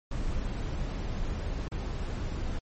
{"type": "noise with dropouts", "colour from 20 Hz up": "brown", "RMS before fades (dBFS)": -32, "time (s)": [0.11, 2.59], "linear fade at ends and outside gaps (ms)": 5, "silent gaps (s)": [1.683, 1.716], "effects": ["MP3 32 kbps"]}